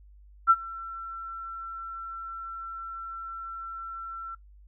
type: tone with ADSR envelope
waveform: sine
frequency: 1347 Hz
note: E6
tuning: 37 cents sharp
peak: -12 dBFS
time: 0.47-4.35 s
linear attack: 34 ms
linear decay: 45 ms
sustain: -23 dB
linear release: 6 ms
effects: noise-tail reverb RT60 0.1 s tail -17 dB re dry + added 50 Hz sine -50 dBFS peak until 4.67 s